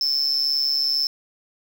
sine tone with amplitude modulation, 5274 Hz, E8, in tune, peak -13 dBFS, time 0.01-1.07 s, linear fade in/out 2 ms, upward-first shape sine, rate 142 Hz, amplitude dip 90%, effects tanh soft clip ceiling -15 dBFS + 7-bit

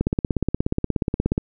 click train, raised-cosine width 3 ms, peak -7 dBFS, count 24, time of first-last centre 0.01-1.379 s, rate 16.8 Hz, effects none

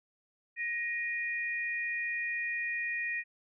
sine tone pair together, 1880.7 / 2445 Hz, A#6 / D#7, +15 / -31 cents, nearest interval perfect fourth, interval 454 cents, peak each -33 / -36 dBFS, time 0.56-3.24 s, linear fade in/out 50 ms, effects none

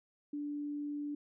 sine tone, 292 Hz, D4, 10 cents flat, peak -36 dBFS, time 0.33-1.15 s, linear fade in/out 5 ms, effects none

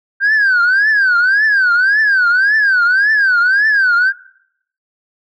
sine tone with vibrato, 1568 Hz, G6, in tune, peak -7 dBFS, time 0.2-4.13 s, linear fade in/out 50 ms, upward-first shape triangle, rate 1.8 Hz, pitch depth 220 cents each way, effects noise-tail reverb RT60 0.7 s tail -21 dB re dry + tanh soft clip ceiling -7 dBFS

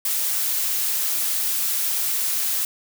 blue noise, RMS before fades -23 dBFS, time 0.05-2.65 s, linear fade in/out 2 ms, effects none

